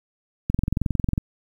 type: click train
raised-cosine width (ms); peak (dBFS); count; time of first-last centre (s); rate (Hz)
5; -9; 16; 0.5-1.179; 22.1
effects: 8-bit